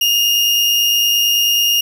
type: tone with amplitude modulation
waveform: 35% pulse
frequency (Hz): 2835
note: F7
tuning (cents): +25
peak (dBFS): -9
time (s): 0.01-1.81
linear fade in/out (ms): 5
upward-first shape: sine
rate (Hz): 109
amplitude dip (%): 30
effects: none